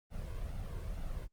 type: noise with flanger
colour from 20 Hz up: brown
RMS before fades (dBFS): -39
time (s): 0.1-1.28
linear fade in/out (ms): 50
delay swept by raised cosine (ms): 1.4 to 1.93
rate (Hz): 2.2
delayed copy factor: +0.75
effects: Opus 24 kbps